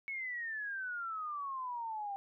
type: exponential sweep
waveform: sine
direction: down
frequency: 2217 to 784 Hz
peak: -37 dBFS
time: 0.08-2.16 s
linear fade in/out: 0 ms
effects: none